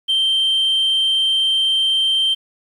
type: tone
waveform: sine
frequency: 3136 Hz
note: G7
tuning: in tune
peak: -12 dBFS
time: 0.08-2.35 s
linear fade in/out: 20 ms
effects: tanh soft clip ceiling -12 dBFS + 8-bit